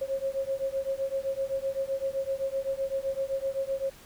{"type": "beating tone pair", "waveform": "sine", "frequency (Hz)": [537, 544.8], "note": ["C5", "C#5"], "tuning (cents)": [45, -30], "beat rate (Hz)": 7.8, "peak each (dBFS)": [-31, -31], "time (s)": [0.01, 3.9], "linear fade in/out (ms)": 10, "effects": ["pink hiss -52 dBFS RMS until 4.05 s"]}